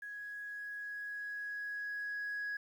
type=tone with level ramp; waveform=sine; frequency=1666 Hz; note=G#6; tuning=5 cents sharp; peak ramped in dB=-42 to -34 dBFS; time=0.02-2.57 s; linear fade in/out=5 ms; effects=tanh soft clip ceiling -34 dBFS + 11-bit